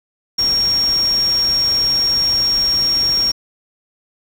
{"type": "tone in noise", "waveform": "sine", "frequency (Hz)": 5560, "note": "F8", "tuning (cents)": -9, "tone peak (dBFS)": -13, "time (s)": [0.38, 3.32], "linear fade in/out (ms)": 10, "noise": "pink", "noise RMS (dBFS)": -30, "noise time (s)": [0.38, 3.32], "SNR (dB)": 14, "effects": []}